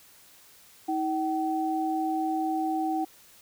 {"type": "tone pair together", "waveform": "sine", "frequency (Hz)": [318.8, 762.9], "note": ["D#4", "G5"], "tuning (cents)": [42, -47], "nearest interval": "octave + minor third", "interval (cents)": 1511, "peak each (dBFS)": -28, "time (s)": [0.88, 3.05], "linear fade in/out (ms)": 10, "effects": ["white hiss -55 dBFS RMS until 3.41 s"]}